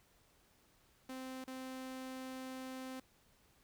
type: tone with dropouts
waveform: sawtooth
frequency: 260 Hz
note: C4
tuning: 11 cents flat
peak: -40 dBFS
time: 1.09-3 s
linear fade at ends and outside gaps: 5 ms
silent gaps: 1.442-1.476 s
effects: pink hiss -70 dBFS RMS until 3.63 s